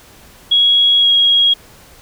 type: tone with pitch glide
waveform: sine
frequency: 3322 to 3293 Hz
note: G#7 to G#7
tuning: 0 to -15 cents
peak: -8 dBFS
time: 0.51-1.54 s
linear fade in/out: 10 ms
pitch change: -15 cents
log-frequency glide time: 1-1.07 s
effects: pink hiss -43 dBFS RMS until 2.01 s